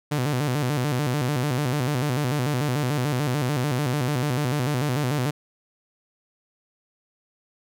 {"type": "tone with vibrato", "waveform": "sawtooth", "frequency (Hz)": 136.1, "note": "C#3", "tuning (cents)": -31, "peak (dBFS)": -18, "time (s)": [0.11, 5.31], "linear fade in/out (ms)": 10, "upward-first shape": "square", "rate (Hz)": 6.8, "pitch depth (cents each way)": 150, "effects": []}